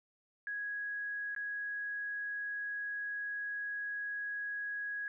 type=tone with dropouts; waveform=sine; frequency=1661.2 Hz; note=G#6; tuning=in tune; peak=-36 dBFS; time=0.47-5.08 s; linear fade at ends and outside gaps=1 ms; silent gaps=1.349-1.363 s; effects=none